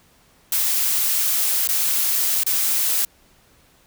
blue noise with dropouts, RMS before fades -20 dBFS, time 0.52-3.05 s, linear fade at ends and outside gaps 2 ms, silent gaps 1.674-1.688 / 2.435-2.464 s, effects pink hiss -56 dBFS RMS until 3.86 s

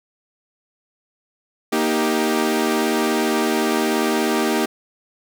sawtooth chord, Eb major, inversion second, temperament equal with one note detuned, 234.6 / 311.1 / 392 Hz, Bb3 / Eb4 / G4, +11 / 0 / 0 cents, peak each -18 dBFS, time 1.72-4.66 s, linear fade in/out 10 ms, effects none

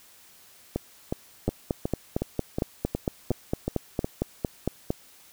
two click trains, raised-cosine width 2 ms, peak -11 / -13 dBFS, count 16 / 10, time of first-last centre 1.48-4.905 / 0.76-4.045 s, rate 4.38 / 2.74 Hz, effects white hiss -54 dBFS RMS until 5.32 s

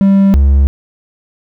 triangle tone pair in turn, 196 / 69.1 Hz, G3 / C#2, 0 / -5 cents, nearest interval octave + tritone, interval 1805 cents, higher first, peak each -3 dBFS, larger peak neither, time 0.01-0.34 / 0.34-0.67 s, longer neither, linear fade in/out 0 ms, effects none

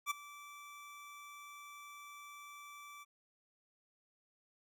25% pulse tone with ADSR envelope, 1163 Hz, D6, 17 cents flat, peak -28 dBFS, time 0.06-3.05 s, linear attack 47 ms, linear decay 13 ms, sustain -19 dB, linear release 28 ms, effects none

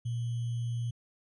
sine tone with sample-and-hold, 118.2 Hz, A#2, 24 cents sharp, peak -30 dBFS, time 0.05-0.91 s, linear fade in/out 10 ms, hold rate 3150 Hz, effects resampled to 24000 Hz

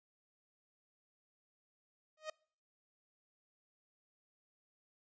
sawtooth tone with exponential growth, 622.3 Hz, D#5, in tune, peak -33 dBFS, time 2.17-2.3 s, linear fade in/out 5 ms, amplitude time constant 27 ms, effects noise-tail reverb RT60 0.5 s tail -26 dB re dry + resampled to 16000 Hz

